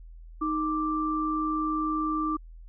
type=tone pair together; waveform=sine; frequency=311.1 / 1175.5 Hz; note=D#4 / D6; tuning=0 / +1 cents; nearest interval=octave + major seventh; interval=2301 cents; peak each=-28 dBFS; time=0.41-2.37 s; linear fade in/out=10 ms; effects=added 41 Hz sine -43 dBFS peak until 2.68 s